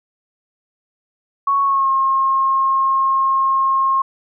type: tone with pitch glide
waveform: sine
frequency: 1109 to 1073.7 Hz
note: C#6 to C6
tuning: 0 to +44 cents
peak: -13 dBFS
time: 1.47-4.02 s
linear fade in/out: 5 ms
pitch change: -56 cents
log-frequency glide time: 1.63-1.9 s
effects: none